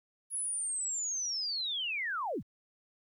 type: linear sweep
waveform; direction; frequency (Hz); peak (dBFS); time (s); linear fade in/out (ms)
sine; down; 10550 to 44; -32; 0.3-2.43; 50
effects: 12-bit